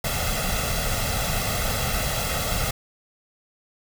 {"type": "noise with comb filter", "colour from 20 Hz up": "pink", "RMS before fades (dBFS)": -25, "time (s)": [0.04, 2.71], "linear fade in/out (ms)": 5, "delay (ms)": 1.5, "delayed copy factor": 0.75, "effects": []}